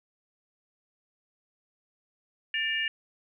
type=tone cluster; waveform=sine; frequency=1781 / 2334 / 2837 Hz; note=A6 / D7 / F7; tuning=+21 / -11 / +27 cents; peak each=-30 / -34 / -30 dBFS; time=2.54-2.88 s; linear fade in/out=2 ms; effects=none